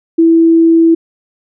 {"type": "tone", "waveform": "sine", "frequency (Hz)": 329.6, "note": "E4", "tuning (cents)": 0, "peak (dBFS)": -4, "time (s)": [0.18, 0.95], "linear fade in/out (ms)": 10, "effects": []}